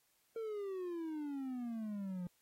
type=exponential sweep; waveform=triangle; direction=down; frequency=459.8 to 174.61 Hz; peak=-37 dBFS; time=0.36-2.27 s; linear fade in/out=2 ms; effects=white hiss -75 dBFS RMS until 2.41 s + AAC 48 kbps